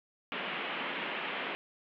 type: band-pass noise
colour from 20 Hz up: white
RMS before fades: -37 dBFS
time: 0.32-1.55 s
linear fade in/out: 0 ms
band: 170 to 3100 Hz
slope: 48 dB/octave
effects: none